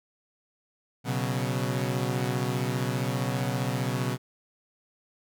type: chord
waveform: sawtooth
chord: B suspended second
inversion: none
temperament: equal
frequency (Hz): 123.47 / 138.59 / 185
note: B2 / C#3 / F#3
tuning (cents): 0 / 0 / 0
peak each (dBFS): -25 / -27 / -30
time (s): 1.04-4.18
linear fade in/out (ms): 50
effects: none